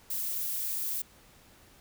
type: noise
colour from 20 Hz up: violet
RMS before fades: -33 dBFS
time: 0.1-1.02 s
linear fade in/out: 5 ms
effects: pink hiss -58 dBFS RMS until 1.8 s